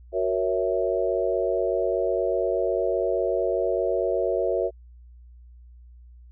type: chord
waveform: sine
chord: F# dominant seventh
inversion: none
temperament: equal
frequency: 370 / 466.2 / 554.4 / 659.3 Hz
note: F#4 / A#4 / C#5 / E5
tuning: 0 / 0 / 0 / 0 cents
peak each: -27 dBFS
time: 0.12-4.71 s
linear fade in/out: 50 ms
effects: added 60 Hz sine -45 dBFS peak until 6.31 s